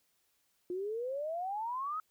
sine exponential sweep, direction up, 349.2 to 1300 Hz, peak -34 dBFS, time 0.7-2 s, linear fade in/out 2 ms, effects white hiss -75 dBFS RMS until 2.1 s

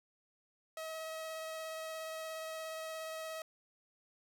sawtooth tone with vibrato, 639 Hz, D#5, 46 cents sharp, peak -37 dBFS, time 0.77-3.42 s, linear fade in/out 2 ms, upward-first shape sine, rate 17 Hz, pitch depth 10 cents each way, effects none

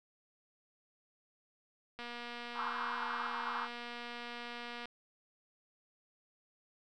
click train, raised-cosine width 0.3 ms, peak -29 dBFS, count 686, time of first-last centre 1.99-4.856 s, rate 239 Hz
pink band-pass noise, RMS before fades -39 dBFS, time 2.54-3.69 s, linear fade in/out 50 ms, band 870 to 1600 Hz, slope 96 dB/octave
effects none

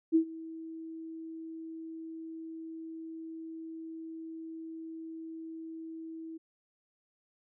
sine tone with ADSR envelope, 324.2 Hz, E4, 29 cents flat, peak -19 dBFS, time 0.12-6.38 s, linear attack 34 ms, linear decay 89 ms, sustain -21 dB, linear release 14 ms, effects none

